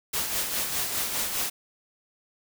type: noise with tremolo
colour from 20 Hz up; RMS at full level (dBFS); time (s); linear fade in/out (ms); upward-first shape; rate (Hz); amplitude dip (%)
white; -27; 0.13-1.5; 10; sine; 4.9; 45
effects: none